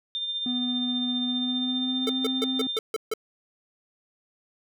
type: tone with tremolo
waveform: sine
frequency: 3600 Hz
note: A7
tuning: 39 cents sharp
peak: -26 dBFS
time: 0.15-2.78 s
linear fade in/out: 0 ms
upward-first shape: sine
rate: 15 Hz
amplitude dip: 40%
type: tone with pitch glide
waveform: triangle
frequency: 246.9 to 259 Hz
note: B3 to C4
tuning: 0 to -17 cents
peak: -25 dBFS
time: 0.46-2.67 s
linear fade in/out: 2 ms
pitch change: +83 cents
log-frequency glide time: 1.24-2.21 s
type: tone bursts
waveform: square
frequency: 440 Hz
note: A4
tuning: in tune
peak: -25 dBFS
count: 7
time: 2.07-3.138 s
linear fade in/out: 2 ms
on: 24 ms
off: 150 ms
effects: none